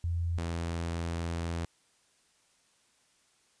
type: tone pair in turn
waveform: sine / sawtooth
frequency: 85.2 / 84.17 Hz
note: F2 / E2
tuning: -42 / +37 cents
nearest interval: unison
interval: 21 cents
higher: first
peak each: -28 dBFS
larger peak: neither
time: 0.04-0.38 / 0.38-1.65 s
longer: second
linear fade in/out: 0 ms
effects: white hiss -68 dBFS RMS until 3.6 s + resampled to 22050 Hz